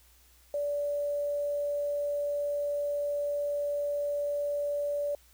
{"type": "tone with quantisation", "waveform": "sine", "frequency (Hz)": 579, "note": "D5", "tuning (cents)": -25, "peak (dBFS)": -28, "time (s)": [0.54, 5.15], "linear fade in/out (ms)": 2, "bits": 9, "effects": ["added 60 Hz sine -61 dBFS peak until 5.33 s", "white hiss -62 dBFS RMS until 5.33 s"]}